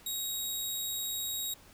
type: tone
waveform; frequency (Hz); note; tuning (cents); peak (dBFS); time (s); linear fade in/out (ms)
15% pulse; 3794; A#7; +30; -26; 0.06-1.54; 5
effects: pink hiss -57 dBFS RMS until 1.73 s